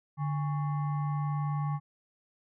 sine tone with frequency modulation, 146.83 Hz, D3, in tune, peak -28 dBFS, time 0.17-1.8 s, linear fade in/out 50 ms, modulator 965 Hz, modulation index 0.51, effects none

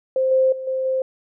sine tone with level steps, 523.3 Hz, C5, in tune, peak -16 / -13 / -27 / -20 / -18 dBFS, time 0.16-1.02 s, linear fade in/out 2 ms, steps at 0.31 / 0.52 / 0.67 / 0.85 s, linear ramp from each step 5 ms, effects none

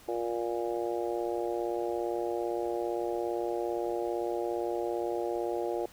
harmonic tone, 117.6 Hz, A#2, 16 cents sharp, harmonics 3 / 4 / 5 / 6 / 7, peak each -33 / -35 / -37 / -39 / -40 dBFS, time 0.08-5.86 s, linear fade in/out 5 ms, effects pink hiss -55 dBFS RMS until 5.92 s

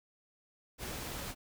pink noise, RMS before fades -41 dBFS, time 0.78-1.35 s, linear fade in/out 50 ms, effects none

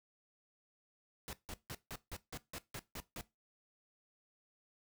pink noise bursts, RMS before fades -45 dBFS, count 10, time 1.28-3.21 s, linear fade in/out 0 ms, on 49 ms, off 160 ms, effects noise-tail reverb RT60 0.2 s tail -17 dB re dry

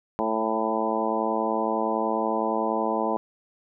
harmonic tone with a mistuned harmonic, 110.7 Hz, A2, 11 cents sharp, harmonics 2 / 3 / 4 / 5 / 6 / 7 / 8 / 9, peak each -31 / -31 / -31 / -31 / -31 / -31 / -31 / -31 dBFS, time 0.19-3.17 s, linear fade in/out 0 ms, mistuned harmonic 7, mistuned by +15 cents, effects none

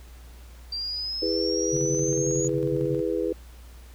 sine exponential sweep, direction up, 4690 to 6810 Hz, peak -28 dBFS, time 0.72-2.48 s, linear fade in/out 5 ms
sine chord, E major, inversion none, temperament just, 329.6 / 412 / 494.4 Hz, E4 / G#4 / B4, 0 / -14 / +2 cents, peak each -28 dBFS, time 1.22-3.33 s, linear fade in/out 5 ms
sine tone with tremolo, 140 Hz, C#3, 18 cents sharp, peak -26 dBFS, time 1.72-3.01 s, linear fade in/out 20 ms, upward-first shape square, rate 11 Hz, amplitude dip 60%
effects added 60 Hz sine -43 dBFS peak until 3.94 s + pink hiss -54 dBFS RMS until 3.94 s

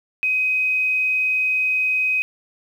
sine tone, 2519 Hz, D#7, 21 cents sharp, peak -17 dBFS, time 0.23-2.22 s, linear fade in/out 0 ms, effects 8-bit

